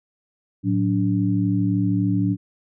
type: tone cluster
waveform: sine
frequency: 111.5 / 184.4 / 288 Hz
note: A2 / F#3 / D4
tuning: +23 / -6 / -34 cents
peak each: -22 dBFS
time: 0.63-2.37 s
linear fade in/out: 50 ms
effects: none